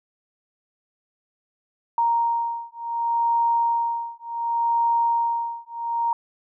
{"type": "beating tone pair", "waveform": "sine", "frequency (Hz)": [932.3, 932.98], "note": ["A#5", "A#5"], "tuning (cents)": [0, 1], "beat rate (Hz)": 0.68, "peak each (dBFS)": -23, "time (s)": [1.98, 6.13], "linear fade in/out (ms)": 2, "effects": []}